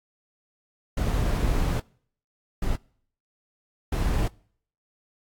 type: noise bursts at uneven times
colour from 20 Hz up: brown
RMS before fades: -24 dBFS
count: 3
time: 0.97-1.8 / 2.62-2.76 / 3.92-4.28 s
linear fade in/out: 5 ms
effects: noise-tail reverb RT60 0.6 s tail -25 dB re dry + AAC 64 kbps